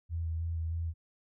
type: tone with vibrato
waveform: sine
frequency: 82.41 Hz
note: E2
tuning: in tune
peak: -31 dBFS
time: 0.09-0.94 s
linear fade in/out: 50 ms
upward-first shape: square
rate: 3.2 Hz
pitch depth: 19 cents each way
effects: none